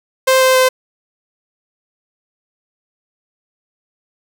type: tone with pitch steps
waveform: sawtooth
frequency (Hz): 523 / 519.1 / 515.2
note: C5 / C5 / C5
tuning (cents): -1 / -14 / -27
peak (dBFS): -5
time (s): 0.27-0.69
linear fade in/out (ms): 10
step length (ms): 140
effects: none